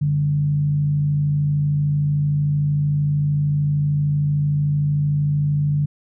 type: tone with frequency modulation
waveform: sine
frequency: 146.2 Hz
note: D3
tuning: 7 cents flat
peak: -16 dBFS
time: 0.01-5.86 s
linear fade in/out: 10 ms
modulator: 53.2 Hz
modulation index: 0.29
effects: none